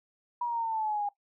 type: exponential sweep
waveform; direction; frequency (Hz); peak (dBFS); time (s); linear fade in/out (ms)
sine; down; 969 to 810; -28; 0.41-1.09; 5
effects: noise-tail reverb RT60 0.1 s tail -17 dB re dry